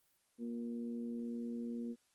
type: harmonic tone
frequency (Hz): 118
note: A#2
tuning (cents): +22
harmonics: 2 / 3 / 4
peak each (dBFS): -39 / -50 / -51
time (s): 0.38-1.96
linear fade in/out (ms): 50
effects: white hiss -75 dBFS RMS until 2.14 s + Opus 24 kbps